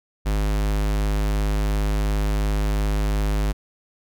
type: tone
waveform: square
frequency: 51.4 Hz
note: G#1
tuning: 17 cents flat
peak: -20 dBFS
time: 0.25-3.53 s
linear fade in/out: 20 ms
effects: none